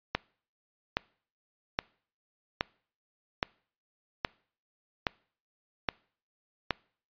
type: click train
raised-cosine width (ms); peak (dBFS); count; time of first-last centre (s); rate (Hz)
0.3; -10; 9; 0.15-6.707; 1.22
effects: noise-tail reverb RT60 0.5 s tail -25 dB re dry + resampled to 11025 Hz